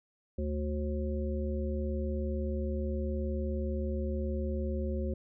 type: harmonic tone with a mistuned harmonic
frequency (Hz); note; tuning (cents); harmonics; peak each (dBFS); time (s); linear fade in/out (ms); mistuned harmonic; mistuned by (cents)
73.4; D2; 0; 1 / 3 / 5 / 7; -32 / -37 / -39 / -40; 0.38-5.14; 5; 7; +73
effects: none